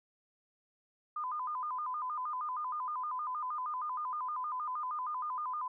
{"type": "tone with vibrato", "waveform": "sine", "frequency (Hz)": 1108.7, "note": "C#6", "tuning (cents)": 0, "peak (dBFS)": -34, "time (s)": [1.16, 5.68], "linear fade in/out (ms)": 5, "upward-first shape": "square", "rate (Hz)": 6.4, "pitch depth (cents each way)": 160, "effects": []}